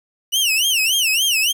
sawtooth tone with vibrato, 2857 Hz, F7, 39 cents sharp, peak -12 dBFS, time 0.32-1.53 s, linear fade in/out 20 ms, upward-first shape sine, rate 3.5 Hz, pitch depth 210 cents each way, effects 8-bit

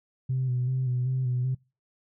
sine tone with vibrato, 127.3 Hz, C3, 47 cents flat, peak -23 dBFS, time 0.29-1.55 s, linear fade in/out 10 ms, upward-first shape square, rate 2.6 Hz, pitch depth 36 cents each way, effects noise-tail reverb RT60 0.3 s tail -25 dB re dry + tanh soft clip ceiling -20 dBFS

